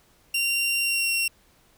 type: tone with pitch glide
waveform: sawtooth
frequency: 2764 to 2737 Hz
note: F7 to F7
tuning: -19 to -36 cents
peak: -19 dBFS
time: 0.34-1.28 s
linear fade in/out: 5 ms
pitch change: -17 cents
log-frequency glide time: 0.81-1.11 s
effects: pink hiss -60 dBFS RMS until 1.77 s